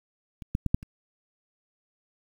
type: clicks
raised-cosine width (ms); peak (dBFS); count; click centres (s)
5; -27 / -13 / -13 / -8 / -29; 5; 0.422 / 0.551 / 0.663 / 0.745 / 0.829
effects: 8-bit